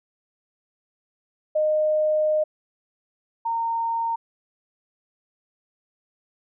sine tone pair in turn, 615 / 919 Hz, D#5 / A#5, -20 / -25 cents, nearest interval perfect fifth, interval 695 cents, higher second, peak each -18 / -22 dBFS, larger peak first, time 1.55-2.44 / 3.45-4.16 s, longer first, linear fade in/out 10 ms, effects none

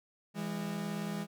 40% pulse tone pair together, 166.68 / 204.9 Hz, E3 / G#3, +19 / -23 cents, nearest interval major third, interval 358 cents, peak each -38 / -36 dBFS, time 0.34-1.27 s, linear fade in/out 50 ms, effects none

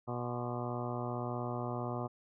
harmonic tone with a mistuned harmonic, 121.6 Hz, B2, 26 cents flat, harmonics 1 / 2 / 3 / 4 / 5 / 6 / 7 / 8 / 9 / 10, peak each -39 / -42 / -43 / -46 / -44 / -44 / -47 / -48 / -48 / -48 dBFS, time 0.07-2.08 s, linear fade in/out 20 ms, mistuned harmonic 8, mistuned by +80 cents, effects none

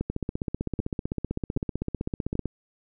two click trains, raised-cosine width 3 ms, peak -15 / -14 dBFS, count 38 / 4, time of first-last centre 0.1-2.457 / 0.01-2.354 s, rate 15.7 / 1.28 Hz, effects none

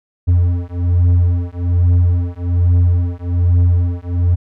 triangle beating tone pair, 87.31 / 88.51 Hz, F2 / F2, 0 / +24 cents, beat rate 1.2 Hz, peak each -12 dBFS, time 0.27-4.36 s, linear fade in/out 20 ms, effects none

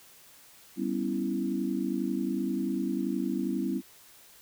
sine chord, C# half-diminished seventh, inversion second, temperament equal with one note detuned, 195.32 / 246.9 / 277.2 / 329.6 Hz, G3 / B3 / C#4 / E4, -6 / 0 / 0 / 0 cents, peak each -33 dBFS, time 0.76-3.82 s, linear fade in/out 50 ms, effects white hiss -55 dBFS RMS until 4.41 s

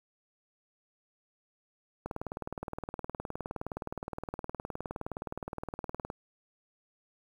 click train, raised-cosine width 1 ms, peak -22 dBFS, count 79, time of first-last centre 2.06-6.101 s, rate 19.3 Hz, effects 9-bit

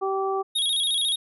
harmonic tone, 387.1 Hz, G4, 22 cents flat, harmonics 1 / 2 / 3, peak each -25 / -28 / -30 dBFS, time 0.01-0.43 s, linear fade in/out 20 ms
square tone with vibrato, 3520 Hz, A7, in tune, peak -22 dBFS, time 0.55-1.16 s, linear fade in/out 10 ms, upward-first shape square, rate 14 Hz, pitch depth 97 cents each way
effects resampled to 32000 Hz

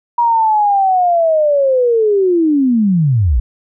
sine linear sweep, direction down, 958 to 50.8 Hz, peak -9 dBFS, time 0.18-3.4 s, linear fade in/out 5 ms, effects none

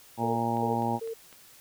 harmonic tone, 116.54 Hz, A#2, in tune, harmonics 1 / 2 / 3 / 4 / 5 / 6 / 7 / 8, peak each -34 / -31 / -36 / -38 / -38 / -39 / -30 / -34 dBFS, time 0.17-1 s, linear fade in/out 50 ms
sine tone bursts, 453.5 Hz, A#4, 48 cents flat, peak -32 dBFS, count 3, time 0.23-1.14 s, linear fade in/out 10 ms, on 130 ms, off 260 ms
click train, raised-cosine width 0.3 ms, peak -34 dBFS, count 4, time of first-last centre 0.57-1.328 s, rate 3.96 Hz
effects white hiss -54 dBFS RMS until 1.6 s

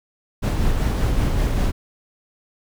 brown noise with tremolo, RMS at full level -18 dBFS, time 0.42-1.72 s, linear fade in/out 20 ms, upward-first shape sine, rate 5.2 Hz, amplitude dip 30%, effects none

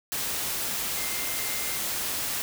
sine tone in noise, 2093 Hz, C7, in tune, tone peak -39 dBFS, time 0.97-1.78 s, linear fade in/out 0 ms, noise white, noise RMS -30 dBFS, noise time 0.12-2.42 s, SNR -12 dB, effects none

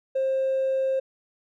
sine tone with hard clipping, 531 Hz, C5, 25 cents sharp, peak -22 dBFS, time 0.15-1 s, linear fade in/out 10 ms, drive 1 dB, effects none

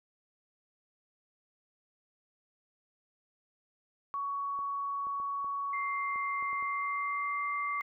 sine tone with pitch glide, 1120 to 1146.2 Hz, C#6 to D6, +18 to -42 cents, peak -32 dBFS, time 4.14-7.81 s, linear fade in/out 0 ms, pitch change +40 cents, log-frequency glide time 6.54-7.49 s
clicks, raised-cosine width 1 ms, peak -38 dBFS, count 8, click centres 4.59 / 5.069 / 5.2 / 5.445 / 6.159 / 6.426 / 6.53 / 6.626 s
sine tone, 2093 Hz, C7, in tune, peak -36 dBFS, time 5.73-7.82 s, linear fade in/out 5 ms
effects none

